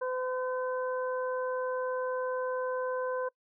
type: harmonic tone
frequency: 509 Hz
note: C5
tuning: 48 cents flat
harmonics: 1 / 2 / 3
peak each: -31 / -37 / -41 dBFS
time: 0.01-3.29 s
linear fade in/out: 10 ms
effects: noise-tail reverb RT60 0.1 s tail -24 dB re dry